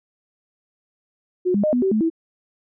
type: tone with pitch steps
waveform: sine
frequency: 363.6 / 203.4 / 612 / 246.5 / 383.9 / 216.5 / 327.3 Hz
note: F#4 / G#3 / D#5 / B3 / G4 / A3 / E4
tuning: -30 / -36 / -29 / -3 / -36 / -28 / -12 cents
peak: -16 dBFS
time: 1.45-2.101 s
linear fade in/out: 20 ms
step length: 93 ms
effects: none